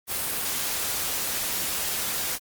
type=noise; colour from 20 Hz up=white; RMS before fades=-28 dBFS; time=0.07-2.39 s; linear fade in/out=50 ms; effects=Opus 32 kbps